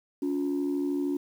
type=tone pair together; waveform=sine; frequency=283.2 / 356.3 Hz; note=C#4 / F4; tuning=+37 / +35 cents; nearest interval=major third; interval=398 cents; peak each=-26 / -30 dBFS; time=0.22-1.17 s; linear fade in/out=5 ms; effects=tanh soft clip ceiling -21 dBFS + 9-bit